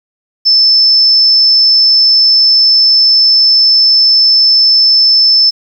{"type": "tone", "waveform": "sine", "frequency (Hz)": 5274, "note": "E8", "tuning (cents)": 0, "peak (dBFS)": -4, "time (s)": [0.45, 5.51], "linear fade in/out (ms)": 20, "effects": ["7-bit"]}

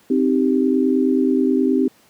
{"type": "chord", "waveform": "sine", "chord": "C minor", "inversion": "none", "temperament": "equal", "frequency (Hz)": [261.6, 311.1, 392], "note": ["C4", "Eb4", "G4"], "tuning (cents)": [0, 0, 0], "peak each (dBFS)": [-16, -20, -20], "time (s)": [0.1, 1.88], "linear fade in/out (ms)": 5, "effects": ["pink hiss -54 dBFS RMS until 2.09 s", "high-pass 150 Hz 12 dB/octave"]}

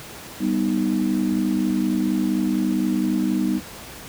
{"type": "chord", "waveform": "sine", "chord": "G augmented", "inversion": "none", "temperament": "equal", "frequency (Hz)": [196, 246.9, 311.1], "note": ["G3", "B3", "D#4"], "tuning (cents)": [0, 0, 0], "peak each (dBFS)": -23, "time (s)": [0.39, 3.61], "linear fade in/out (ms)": 50, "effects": ["pink hiss -38 dBFS RMS until 4.08 s", "high-pass 60 Hz 12 dB/octave"]}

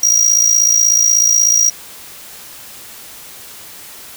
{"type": "tone with amplitude modulation", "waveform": "square", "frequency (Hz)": 5730, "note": "F8", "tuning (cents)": 44, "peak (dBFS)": -6, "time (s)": [0.03, 1.7], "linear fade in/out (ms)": 5, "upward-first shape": "sine", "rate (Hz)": 56.4, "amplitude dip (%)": 75, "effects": ["white hiss -35 dBFS RMS until 4.16 s"]}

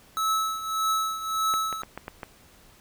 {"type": "tone with tremolo", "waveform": "square", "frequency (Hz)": 1300, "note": "E6", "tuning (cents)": -24, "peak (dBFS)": -22, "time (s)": [0.17, 1.82], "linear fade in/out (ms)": 0, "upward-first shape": "triangle", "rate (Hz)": 1.7, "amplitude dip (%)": 75}
{"type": "clicks", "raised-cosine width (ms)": 0.5, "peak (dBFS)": -19, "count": 6, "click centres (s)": [1.539, 1.727, 1.834, 1.976, 2.081, 2.232]}
{"effects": ["pink hiss -55 dBFS RMS until 2.8 s"]}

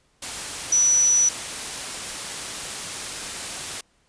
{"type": "tone in noise", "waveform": "sine", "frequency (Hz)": 5920, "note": "F#8", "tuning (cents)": 0, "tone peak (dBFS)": -15, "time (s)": [0.72, 1.29], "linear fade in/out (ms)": 5, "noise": "white", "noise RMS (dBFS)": -31, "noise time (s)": [0.22, 3.81], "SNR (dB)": 13, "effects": ["pink hiss -64 dBFS RMS until 4.08 s", "resampled to 22050 Hz"]}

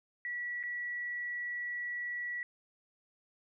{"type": "tone with dropouts", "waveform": "sine", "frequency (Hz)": 1941, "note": "B6", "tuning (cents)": -31, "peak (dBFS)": -35, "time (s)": [0.25, 2.43], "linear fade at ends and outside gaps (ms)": 1, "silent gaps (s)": [0.629, 0.636], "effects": []}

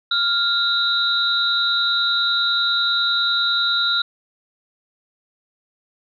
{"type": "tone cluster", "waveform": "sine", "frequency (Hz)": [1397, 3730, 3960], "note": ["F6", "A#7", "B7"], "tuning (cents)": [0, 0, 4], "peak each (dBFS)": -21, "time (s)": [0.11, 4.02], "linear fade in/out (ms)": 5, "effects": []}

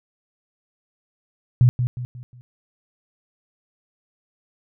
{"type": "tone with echo", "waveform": "sine", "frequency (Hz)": 123.47, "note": "B2", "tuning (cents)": 0, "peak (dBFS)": -10, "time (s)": [1.61, 1.69], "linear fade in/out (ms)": 0, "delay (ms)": 180, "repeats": 4, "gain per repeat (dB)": -8, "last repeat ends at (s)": 2.41, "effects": []}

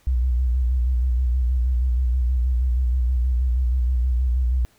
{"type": "tone with vibrato", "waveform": "sine", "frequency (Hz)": 62.1, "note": "B1", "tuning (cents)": 10, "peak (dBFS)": -17, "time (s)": [0.07, 4.65], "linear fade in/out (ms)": 0, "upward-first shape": "square", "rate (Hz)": 6.3, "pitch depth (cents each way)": 56, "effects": ["pink hiss -59 dBFS RMS until 4.78 s"]}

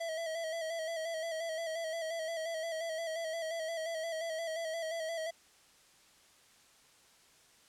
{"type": "tone with vibrato", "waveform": "square", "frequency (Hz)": 652, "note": "E5", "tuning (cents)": -19, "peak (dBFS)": -36, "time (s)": [0, 5.31], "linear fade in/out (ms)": 10, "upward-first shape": "square", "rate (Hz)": 5.7, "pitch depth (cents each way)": 41, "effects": ["white hiss -63 dBFS RMS until 7.68 s", "low-pass 9000 Hz 12 dB/octave"]}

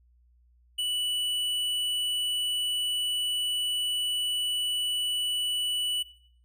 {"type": "tone with hard clipping", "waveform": "sine", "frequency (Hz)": 2960, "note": "F#7", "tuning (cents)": 0, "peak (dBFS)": -28, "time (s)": [0.78, 6.03], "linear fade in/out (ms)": 10, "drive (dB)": 9, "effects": ["noise-tail reverb RT60 0.6 s tail -17 dB re dry", "added 60 Hz sine -59 dBFS peak until 6.44 s"]}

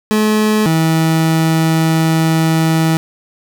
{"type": "tone pair in turn", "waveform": "30% pulse", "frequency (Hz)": [214.4, 161.27], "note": ["A3", "E3"], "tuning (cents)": [-45, -38], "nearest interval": "perfect fourth", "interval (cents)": 493, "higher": "first", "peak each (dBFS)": -8, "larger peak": "neither", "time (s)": [[0.11, 0.66], [0.66, 2.97]], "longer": "second", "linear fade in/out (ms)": 0, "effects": []}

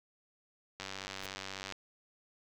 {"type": "click train", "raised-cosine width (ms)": 0.2, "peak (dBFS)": -23, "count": 90, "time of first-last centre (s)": [0.8, 1.723], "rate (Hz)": 96.4}
{"type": "noise with exponential growth", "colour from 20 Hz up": "pink", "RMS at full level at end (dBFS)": -40, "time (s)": [1.17, 1.26], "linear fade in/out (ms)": 5, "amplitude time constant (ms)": 18}
{"effects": []}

